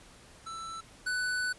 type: tone pair in turn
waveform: square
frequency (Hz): 1327 / 1492.8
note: E6 / F#6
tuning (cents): +11 / +15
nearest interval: major second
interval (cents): 204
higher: second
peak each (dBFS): -39 / -30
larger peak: second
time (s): 0.46-0.81 / 1.06-1.53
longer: second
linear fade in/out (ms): 10
effects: pink hiss -55 dBFS RMS until 1.58 s + resampled to 24000 Hz